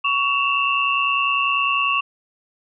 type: tone cluster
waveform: sine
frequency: 1124 / 2657 / 2787 Hz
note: C#6 / E7 / F7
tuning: +24 / +13 / -4 cents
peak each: -20 / -22 / -23 dBFS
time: 0.04-2.01 s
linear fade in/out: 10 ms
effects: none